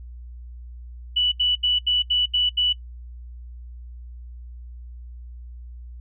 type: tone bursts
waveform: sine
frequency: 2960 Hz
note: F#7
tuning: in tune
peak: -17 dBFS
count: 7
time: 1.16-2.73 s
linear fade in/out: 10 ms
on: 160 ms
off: 75 ms
effects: noise-tail reverb RT60 0.1 s tail -21 dB re dry + added 60 Hz sine -36 dBFS peak until 6 s